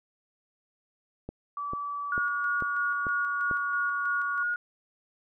click train, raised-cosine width 2 ms, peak -23 dBFS, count 6, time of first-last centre 1.29-3.512 s, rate 2.25 Hz
sine tone with pitch glide, 1153 to 1133.2 Hz, D6 to C#6, -32 to +38 cents, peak -31 dBFS, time 1.57-4.43 s, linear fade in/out 2 ms, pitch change -30 cents, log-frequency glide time 1.75-3.85 s
sine tone with tremolo, 1439 Hz, F#6, 49 cents flat, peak -26 dBFS, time 2.12-4.56 s, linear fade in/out 2 ms, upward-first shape square, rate 3.1 Hz, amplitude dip 30%
effects none

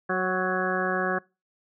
harmonic tone with a mistuned harmonic, 185.5 Hz, F#3, 5 cents sharp, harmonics 1 / 2 / 3 / 4 / 6 / 7 / 8 / 9, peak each -32 / -30 / -32 / -32 / -32 / -36 / -33 / -30 dBFS, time 0.09-1.19 s, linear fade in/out 10 ms, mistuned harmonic 3, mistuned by -19 cents, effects noise-tail reverb RT60 0.3 s tail -26 dB re dry

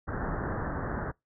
pink low-pass noise, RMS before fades -33 dBFS, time 0.07-1.12 s, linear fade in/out 20 ms, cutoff 1800 Hz, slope 96 dB/octave, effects noise-tail reverb RT60 0.2 s tail -26 dB re dry

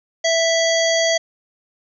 harmonic tone, 659.3 Hz, E5, in tune, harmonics 1 / 3 / 5 / 7 / 9 / 10, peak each -17 / -22 / -24 / -25 / -27 / -27 dBFS, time 0.24-1.18 s, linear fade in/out 10 ms, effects none

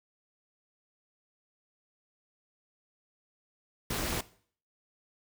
pink noise with amplitude modulation, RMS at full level -29 dBFS, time 3.9-4.21 s, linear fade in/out 5 ms, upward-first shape sine, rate 283 Hz, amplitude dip 90%, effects noise-tail reverb RT60 0.5 s tail -18 dB re dry

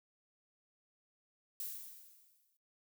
violet noise with exponential decay, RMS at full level -40 dBFS, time 1.6-2.57 s, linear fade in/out 1 ms, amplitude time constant 210 ms, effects noise-tail reverb RT60 0.4 s tail -25 dB re dry

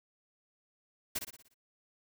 white noise with echo, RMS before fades -34 dBFS, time 1.15-1.19 s, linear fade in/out 10 ms, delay 59 ms, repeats 6, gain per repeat -6 dB, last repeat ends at 1.544 s, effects none

